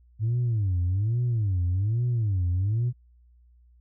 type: tone with vibrato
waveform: sine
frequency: 103.83 Hz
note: G#2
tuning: in tune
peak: -20 dBFS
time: 0.19-2.93 s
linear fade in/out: 50 ms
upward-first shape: sine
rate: 1.2 Hz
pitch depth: 290 cents each way
effects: tanh soft clip ceiling -20 dBFS + added 60 Hz sine -54 dBFS peak until 3.8 s